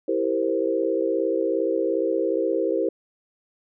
sine chord, C dominant seventh, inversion first, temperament equal, 329.6 / 392 / 466.2 / 523.3 Hz, E4 / G4 / Bb4 / C5, 0 / 0 / 0 / 0 cents, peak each -26 dBFS, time 0.08-2.89 s, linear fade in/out 5 ms, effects none

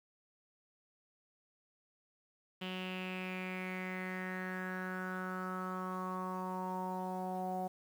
sawtooth tone with low-pass filter sweep, 185 Hz, F#3, in tune, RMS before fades -40 dBFS, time 2.61-7.68 s, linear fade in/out 10 ms, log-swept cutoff 3000 to 720 Hz, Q 6.4, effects 10-bit

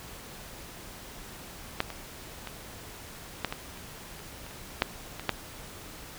clicks, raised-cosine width 0.3 ms, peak -9 / -22 / -21 / -11 / -16 / -28 / -30 / -30 / -30 / -6 / -21 / -8 dBFS, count 12, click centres 1.804 / 1.903 / 2.473 / 3.447 / 3.525 / 3.774 / 4.193 / 4.465 / 4.51 / 4.821 / 5.196 / 5.293 s, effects pink hiss -45 dBFS RMS until 6.18 s

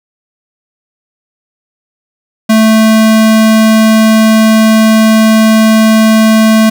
square tone, 220 Hz, A3, in tune, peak -4 dBFS, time 2.49-6.7 s, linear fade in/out 10 ms, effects none

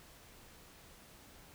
silence, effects pink hiss -58 dBFS RMS until 1.54 s

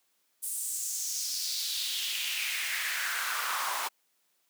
pink noise with high-pass filter sweep, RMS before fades -33 dBFS, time 0.42-3.89 s, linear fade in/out 20 ms, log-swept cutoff 9600 to 910 Hz, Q 3.1, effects white hiss -73 dBFS RMS until 4.49 s + high-pass 200 Hz 12 dB/octave

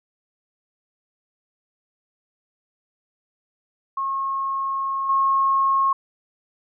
sine tone with level steps, 1085 Hz, C#6, 37 cents flat, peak -22 / -16 dBFS, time 3.97-5.93 s, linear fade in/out 5 ms, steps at 5.09 s, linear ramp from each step 5 ms, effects none

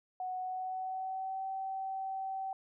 sine tone with pitch glide, 740 to 768.8 Hz, F#5 to G5, 0 to -34 cents, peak -35 dBFS, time 0.2-2.53 s, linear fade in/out 2 ms, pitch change +66 cents, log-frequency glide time 0.39-1.46 s, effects none

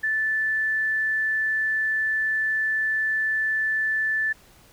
sine tone, 1754 Hz, A6, 6 cents flat, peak -21 dBFS, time 0.03-4.33 s, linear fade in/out 10 ms, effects pink hiss -54 dBFS RMS until 4.72 s

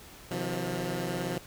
15% pulse tone cluster, 129.2 / 159.4 / 178.2 Hz, C3 / D#3 / F3, -21 / +42 / +35 cents, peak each -30 / -31 / -27 dBFS, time 0.31-1.38 s, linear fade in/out 2 ms, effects pink hiss -50 dBFS RMS until 1.46 s

